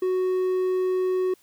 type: tone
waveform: triangle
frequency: 370 Hz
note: F#4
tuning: in tune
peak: -19 dBFS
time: 0.02-1.34 s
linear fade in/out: 5 ms
effects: white hiss -60 dBFS RMS until 1.42 s